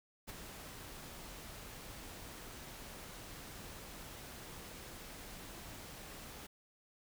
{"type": "noise with ADSR envelope", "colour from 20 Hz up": "pink", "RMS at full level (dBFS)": -44, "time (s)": [0.27, 6.47], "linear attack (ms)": 25, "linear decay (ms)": 17, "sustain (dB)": -6, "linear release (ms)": 10, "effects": []}